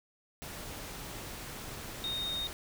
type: tone in noise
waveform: sine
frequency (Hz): 3703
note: A#7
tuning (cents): -12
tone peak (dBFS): -33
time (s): 2.04-2.47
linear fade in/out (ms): 0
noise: pink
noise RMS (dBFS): -43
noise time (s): 0.42-2.53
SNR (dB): +7
effects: none